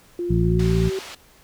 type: tone with pitch glide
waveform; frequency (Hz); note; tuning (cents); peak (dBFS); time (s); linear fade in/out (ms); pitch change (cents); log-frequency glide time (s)
sine; 349.2 to 383; F4 to G4; 0 to -40; -23; 0.19-0.99; 2; +160; 0.4-0.76
type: harmonic tone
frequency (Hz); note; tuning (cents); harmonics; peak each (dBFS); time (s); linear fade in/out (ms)
56.5; A1; +47; 1 / 2 / 3 / 4; -22 / -22 / -20 / -32; 0.29-0.9; 20
type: band-pass noise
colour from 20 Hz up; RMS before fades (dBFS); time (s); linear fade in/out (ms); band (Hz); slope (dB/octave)
white; -38; 0.59-1.15; 5; 360 to 4400; 12
effects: pink hiss -53 dBFS RMS until 1.43 s